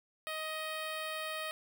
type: tone with notch filter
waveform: 10% pulse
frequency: 627 Hz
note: D#5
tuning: 13 cents sharp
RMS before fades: -39 dBFS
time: 0.27-1.51 s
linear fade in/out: 0 ms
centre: 6700 Hz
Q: 1.6
effects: none